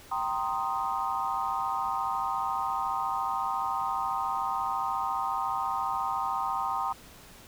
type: chord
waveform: sine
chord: C minor seventh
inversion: second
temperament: equal with one note detuned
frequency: 780.8 / 932.3 / 1046.5 / 1244.5 Hz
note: G5 / Bb5 / C6 / Eb6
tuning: -7 / 0 / 0 / 0 cents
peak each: -33 dBFS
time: 0.11-6.93 s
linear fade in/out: 10 ms
effects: pink hiss -51 dBFS RMS until 7.47 s